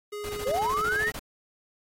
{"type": "tone with pitch glide", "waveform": "square", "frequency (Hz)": [415.3, 427], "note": ["G#4", "G#4"], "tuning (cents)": [0, 48], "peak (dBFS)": -34, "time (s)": [0.12, 1.11], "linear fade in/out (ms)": 10, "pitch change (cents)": 48, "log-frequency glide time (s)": [0.53, 0.59]}
{"type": "noise bursts", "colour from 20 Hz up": "pink", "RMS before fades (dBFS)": -38, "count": 13, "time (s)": [0.24, 1.194], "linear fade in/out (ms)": 5, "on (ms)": 54, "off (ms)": 21}
{"type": "linear sweep", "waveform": "sine", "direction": "up", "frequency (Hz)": [466.2, 1933], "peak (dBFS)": -24, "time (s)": [0.45, 1.11], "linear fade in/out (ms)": 20}
{"effects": ["AAC 48 kbps"]}